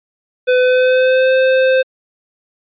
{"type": "tone with pitch glide", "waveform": "square", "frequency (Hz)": [503, 521.3], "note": ["B4", "C5"], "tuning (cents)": [32, -6], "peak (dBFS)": -10, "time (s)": [0.47, 1.83], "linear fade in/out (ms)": 20, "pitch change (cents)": 62, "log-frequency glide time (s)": [0.59, 1.33], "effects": ["resampled to 8000 Hz"]}